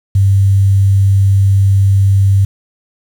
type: tone with quantisation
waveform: sine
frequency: 98 Hz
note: G2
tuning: in tune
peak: -6 dBFS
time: 0.15-2.45 s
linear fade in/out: 5 ms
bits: 6
effects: none